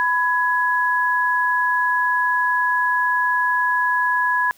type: tone pair together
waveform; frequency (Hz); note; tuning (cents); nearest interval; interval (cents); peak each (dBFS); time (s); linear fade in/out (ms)
sine; 996 / 1675; B5 / G#6; +14 / +14; major sixth; 900; -19; 0-4.51; 0
effects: white hiss -53 dBFS RMS until 4.57 s